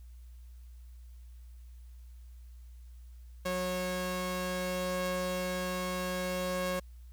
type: tone pair together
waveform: sawtooth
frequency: 182.54 / 547 Hz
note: F#3 / C#5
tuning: -23 / -23 cents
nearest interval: octave + perfect fifth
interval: 1900 cents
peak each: -32 / -30 dBFS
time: 3.45-6.8 s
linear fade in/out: 10 ms
effects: added 60 Hz sine -47 dBFS peak until 7.12 s + white hiss -70 dBFS RMS until 7.12 s